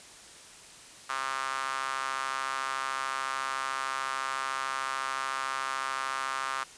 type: tone with high-pass filter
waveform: sawtooth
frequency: 133.7 Hz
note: C3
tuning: 38 cents sharp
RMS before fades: -33 dBFS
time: 1.09-6.64 s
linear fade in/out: 10 ms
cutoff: 1200 Hz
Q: 3.7
effects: white hiss -50 dBFS RMS until 6.77 s + resampled to 22050 Hz